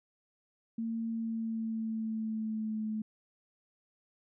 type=tone with pitch glide; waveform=sine; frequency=227.2 to 216.6 Hz; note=A#3 to A3; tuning=-44 to -27 cents; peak=-32 dBFS; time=0.78-3.02 s; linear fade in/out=5 ms; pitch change=-83 cents; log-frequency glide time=1.11-2.83 s; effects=none